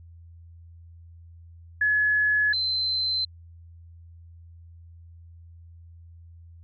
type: tone pair in turn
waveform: sine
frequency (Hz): 1700 / 4082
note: G#6 / C8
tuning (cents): +40 / -44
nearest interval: octave + minor third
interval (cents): 1516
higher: second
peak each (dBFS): -19 / -23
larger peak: first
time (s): 1.81-2.53 / 2.53-3.25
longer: neither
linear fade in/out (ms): 5
effects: added 84 Hz sine -45 dBFS peak until 6.63 s